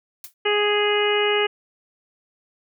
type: noise with exponential decay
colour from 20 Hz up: blue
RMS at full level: -32 dBFS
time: 0.24-0.34 s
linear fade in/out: 2 ms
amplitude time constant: 21 ms
type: harmonic tone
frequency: 415.3 Hz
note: G#4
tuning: in tune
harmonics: 1 / 2 / 3 / 4 / 5 / 6 / 7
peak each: -20 / -28 / -29 / -29 / -27 / -29 / -25 dBFS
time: 0.45-1.47 s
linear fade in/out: 10 ms
effects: none